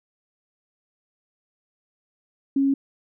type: tone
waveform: sine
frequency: 274.4 Hz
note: C#4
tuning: 17 cents flat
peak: -17 dBFS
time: 2.56-2.74 s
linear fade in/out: 5 ms
effects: none